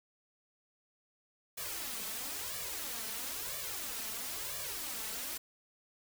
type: noise with flanger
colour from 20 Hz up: white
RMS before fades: -40 dBFS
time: 1.57-5.38 s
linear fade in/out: 10 ms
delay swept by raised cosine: 1.7 to 4.6 ms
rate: 1 Hz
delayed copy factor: +0.85
effects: none